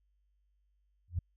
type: tone with exponential growth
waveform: sine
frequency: 86.3 Hz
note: F2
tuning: 20 cents flat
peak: -26 dBFS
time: 1.08-1.19 s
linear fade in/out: 5 ms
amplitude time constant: 23 ms
effects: added 50 Hz sine -70 dBFS peak until 1.36 s